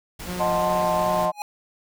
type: noise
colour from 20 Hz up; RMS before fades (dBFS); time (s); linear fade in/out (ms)
pink; -36; 0.19-1.26; 10
type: tone with vibrato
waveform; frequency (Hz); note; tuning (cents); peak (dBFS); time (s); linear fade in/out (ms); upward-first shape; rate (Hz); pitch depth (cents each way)
sawtooth; 177.8; F3; +31; -25; 0.25-1.32; 50; triangle; 2.6; 26
type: chord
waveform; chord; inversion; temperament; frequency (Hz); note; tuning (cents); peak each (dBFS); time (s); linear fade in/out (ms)
sine; D# diminished seventh; none; equal; 622.3 / 740 / 880 / 1046.5; D#5 / F#5 / A5 / C6; 0 / 0 / 0 / 0; -23 / -27 / -27 / -26; 0.39-1.32; 20
type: tone with exponential growth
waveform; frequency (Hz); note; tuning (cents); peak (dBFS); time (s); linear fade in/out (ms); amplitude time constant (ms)
square; 830.6; G#5; 0; -24; 1.31-1.42; 1; 22
effects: none